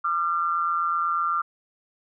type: tone pair together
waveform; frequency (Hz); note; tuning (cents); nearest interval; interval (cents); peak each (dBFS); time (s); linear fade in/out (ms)
sine; 1197 / 1365; D6 / F6; +33 / -40; major second; 227; -24 / -25; 0.04-1.42; 10
effects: none